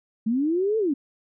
sine linear two-way sweep, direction up then down, 211.1 to 452.2 to 257 Hz, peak -20 dBFS, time 0.26-0.94 s, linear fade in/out 10 ms, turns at 0.78 s, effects none

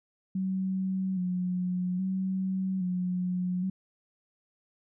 sine tone with vibrato, 185 Hz, F#3, in tune, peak -27 dBFS, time 0.35-3.7 s, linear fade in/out 5 ms, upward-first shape square, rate 0.61 Hz, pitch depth 38 cents each way, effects none

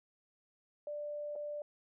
sine tone with dropouts, 590 Hz, D5, 8 cents sharp, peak -38 dBFS, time 0.87-1.62 s, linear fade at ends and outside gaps 2 ms, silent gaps 1.355-1.36 s, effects none

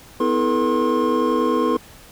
triangle tone cluster, 251.1 / 322.7 / 431 / 481 / 1065 Hz, B3 / E4 / A4 / B4 / C6, +29 / -37 / -36 / -46 / +30 cents, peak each -21 dBFS, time 0.2-1.77 s, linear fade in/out 5 ms, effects pink hiss -45 dBFS RMS until 2.11 s

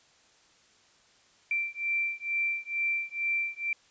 sine beating tone pair, 2349 / 2351.2 Hz, D7 / D7, 0 / +1 cents, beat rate 2.2 Hz, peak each -31 dBFS, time 1.51-3.73 s, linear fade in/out 2 ms, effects white hiss -62 dBFS RMS until 3.9 s + resampled to 16000 Hz

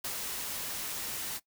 white noise with ADSR envelope, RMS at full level -35 dBFS, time 0.04-1.4 s, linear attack 7 ms, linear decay 65 ms, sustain -2 dB, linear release 36 ms, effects noise-tail reverb RT60 0.1 s tail -19 dB re dry

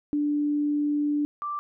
sine tone pair in turn, 293.7 / 1174.8 Hz, D4 / D6, 0 / 0 cents, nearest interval 2 octaves, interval 2400 cents, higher second, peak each -22 / -28 dBFS, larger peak first, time 0.13-1.25 / 1.42-1.59 s, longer first, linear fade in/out 0 ms, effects none

